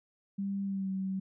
sine tone with pitch glide, 197.6 to 190.98 Hz, G3 to G3, +14 to -45 cents, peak -31 dBFS, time 0.38-1.2 s, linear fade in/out 10 ms, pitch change -59 cents, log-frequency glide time 0.64-0.9 s, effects none

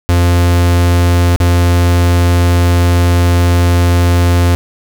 45% pulse tone with dropouts, 87.31 Hz, F2, in tune, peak -7 dBFS, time 0.09-4.55 s, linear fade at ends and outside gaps 0 ms, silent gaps 1.361-1.402 s, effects none

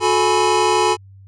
square tone cluster, 363.3 / 434.9 / 838 / 991 Hz, F#4 / A4 / G#5 / B5, -32 / -20 / +15 / +6 cents, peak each -20 dBFS, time 0-0.97 s, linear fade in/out 50 ms, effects added 97 Hz sine -40 dBFS peak until 1.27 s + resampled to 22050 Hz

